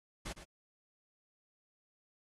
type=noise with echo; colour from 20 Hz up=pink; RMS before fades=-42 dBFS; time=0.25-0.33 s; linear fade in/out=10 ms; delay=110 ms; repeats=1; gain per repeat=-10 dB; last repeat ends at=0.44 s; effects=low-pass 10000 Hz 12 dB/octave + AAC 32 kbps